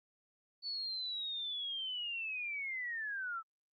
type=linear sweep; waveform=sine; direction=down; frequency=4489 to 1294 Hz; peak=-37 dBFS; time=0.62-3.43 s; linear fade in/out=50 ms; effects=Opus 48 kbps